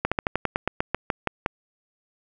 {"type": "slowing click train", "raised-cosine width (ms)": 0.5, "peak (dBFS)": -7, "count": 13, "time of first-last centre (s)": [0.05, 1.461], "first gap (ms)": 66, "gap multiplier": 1.1, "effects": []}